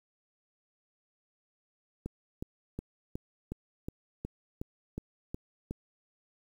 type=click train; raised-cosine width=3 ms; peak=-23 dBFS; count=11; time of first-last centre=2.06-5.71 s; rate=2.74 Hz; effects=9-bit